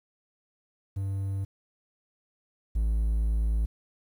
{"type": "tone pair in turn", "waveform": "triangle", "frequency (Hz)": [97.6, 54.78], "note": ["G2", "A1"], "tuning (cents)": [-7, -7], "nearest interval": "minor seventh", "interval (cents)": 1000, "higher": "first", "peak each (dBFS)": [-26, -21], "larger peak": "second", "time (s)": [[0.96, 1.45], [2.75, 3.66]], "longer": "second", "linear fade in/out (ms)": 10, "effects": ["10-bit"]}